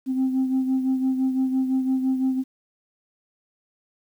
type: beating tone pair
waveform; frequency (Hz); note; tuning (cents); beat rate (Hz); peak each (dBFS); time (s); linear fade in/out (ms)
sine; 261 / 266.9; C4 / C4; -4 / +35; 5.9; -19 / -27; 0.06-2.44; 50
effects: tanh soft clip ceiling -16 dBFS + 9-bit